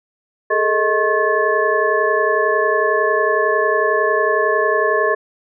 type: tone cluster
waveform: sine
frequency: 415.9 / 446.9 / 628 / 1080 / 1729 Hz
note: G#4 / A4 / D#5 / C#6 / A6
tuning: +2 / +27 / +16 / -45 / -31 cents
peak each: -20 dBFS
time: 0.5-5.15 s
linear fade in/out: 10 ms
effects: none